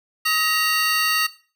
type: tone cluster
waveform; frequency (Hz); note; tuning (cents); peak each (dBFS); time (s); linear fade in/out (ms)
square; 1264 / 1899 / 2768 / 4528; D#6 / A#6 / F7 / C#8; +27 / +32 / -16 / +36; -25 / -26 / -24 / -24; 0.25-1.27; 10
effects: noise-tail reverb RT60 0.4 s tail -17 dB re dry